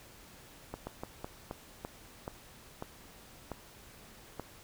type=slowing click train; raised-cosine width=1 ms; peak=-24 dBFS; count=10; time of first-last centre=0.74-4.397 s; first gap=130 ms; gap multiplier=1.27; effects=pink hiss -55 dBFS RMS until 4.63 s